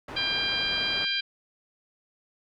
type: low-pass noise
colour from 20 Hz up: white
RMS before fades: -39 dBFS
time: 0.08-1.05 s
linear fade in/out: 5 ms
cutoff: 1300 Hz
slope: 12 dB/octave
type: harmonic tone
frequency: 796 Hz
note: G5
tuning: 26 cents sharp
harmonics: 2 / 3 / 4 / 5 / 6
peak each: -33 / -32 / -29 / -33 / -33 dBFS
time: 0.16-1.21 s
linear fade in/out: 10 ms
effects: none